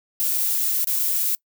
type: noise with dropouts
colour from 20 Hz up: violet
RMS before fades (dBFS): -22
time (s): 0.2-1.35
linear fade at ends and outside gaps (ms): 0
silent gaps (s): 0.376-0.38 / 0.845-0.872 / 0.99-0.994
effects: noise-tail reverb RT60 0.1 s tail -26 dB re dry